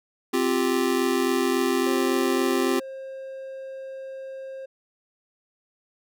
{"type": "chord", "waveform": "square", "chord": "C suspended fourth", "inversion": "none", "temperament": "just", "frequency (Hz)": [261.6, 348.8, 392.4], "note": ["C4", "F4", "G4"], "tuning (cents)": [0, -2, 2], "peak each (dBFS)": -26, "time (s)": [0.33, 2.8], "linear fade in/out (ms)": 10}
{"type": "tone", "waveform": "triangle", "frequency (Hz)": 533, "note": "C5", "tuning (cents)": 32, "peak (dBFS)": -32, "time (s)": [1.86, 4.66], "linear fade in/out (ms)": 10}
{"effects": []}